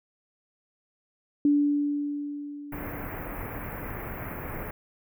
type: tone with exponential decay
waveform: sine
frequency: 290 Hz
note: D4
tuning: 22 cents flat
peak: -17 dBFS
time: 1.45-3.85 s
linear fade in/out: 2 ms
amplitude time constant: 520 ms
type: band-stop noise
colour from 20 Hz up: pink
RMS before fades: -36 dBFS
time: 2.72-4.71 s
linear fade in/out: 5 ms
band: 2300 to 13000 Hz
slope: 48 dB/octave
effects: none